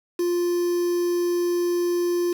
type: tone with quantisation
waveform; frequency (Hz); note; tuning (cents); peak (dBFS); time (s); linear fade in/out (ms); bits
triangle; 350; F4; +4; -18; 0.19-2.33; 5; 6
effects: none